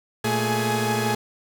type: tone cluster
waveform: sawtooth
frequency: 116.9 / 221.1 / 417.4 / 840 Hz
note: A#2 / A3 / G#4 / G#5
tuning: +5 / +9 / +9 / +19 cents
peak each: -23 dBFS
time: 0.24-1.15 s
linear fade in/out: 5 ms
effects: none